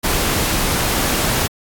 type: noise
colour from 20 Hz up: pink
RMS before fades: -18 dBFS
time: 0.03-1.48 s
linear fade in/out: 20 ms
effects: AAC 64 kbps